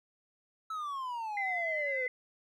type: exponential sweep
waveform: triangle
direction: down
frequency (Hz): 1318.5 to 492.8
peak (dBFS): -33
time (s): 0.7-2.07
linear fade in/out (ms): 5
type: tone with vibrato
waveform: sine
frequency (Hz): 2039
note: C7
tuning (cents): -45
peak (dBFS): -32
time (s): 1.37-2.08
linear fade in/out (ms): 2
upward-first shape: sine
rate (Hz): 10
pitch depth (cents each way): 27
effects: none